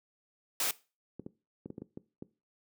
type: noise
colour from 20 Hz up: white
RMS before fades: -31 dBFS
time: 0.6-0.71 s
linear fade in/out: 2 ms
type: clicks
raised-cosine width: 3 ms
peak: -25 dBFS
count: 8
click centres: 1.196 / 1.264 / 1.659 / 1.703 / 1.781 / 1.82 / 1.974 / 2.224 s
effects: noise-tail reverb RT60 0.3 s tail -19 dB re dry + high-pass 200 Hz 12 dB/octave